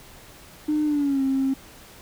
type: tone with pitch glide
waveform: triangle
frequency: 302.7 to 268.1 Hz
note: D#4 to C4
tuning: -48 to +42 cents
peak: -16 dBFS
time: 0.68-1.54 s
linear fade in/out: 10 ms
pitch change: -210 cents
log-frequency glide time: 0.85-1.22 s
effects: tanh soft clip ceiling -17 dBFS + pink hiss -47 dBFS RMS until 2.01 s